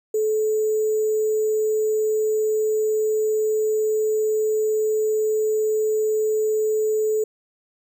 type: tone with sample-and-hold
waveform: sine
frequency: 432.2 Hz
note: A4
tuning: 31 cents flat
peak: -18 dBFS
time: 0.14-7.24 s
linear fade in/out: 5 ms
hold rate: 7350 Hz
effects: none